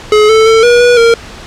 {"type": "tone with pitch steps", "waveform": "square", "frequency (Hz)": [424.4, 440.7, 447.4, 481.1, 485.7, 463.1], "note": ["G#4", "A4", "A4", "B4", "B4", "A#4"], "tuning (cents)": [38, 3, 29, -45, -29, -11], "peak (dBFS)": -4, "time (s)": [0.12, 1.14], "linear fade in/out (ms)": 2, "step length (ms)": 170, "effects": ["pink hiss -29 dBFS RMS until 1.46 s", "low-pass 6000 Hz 12 dB/octave"]}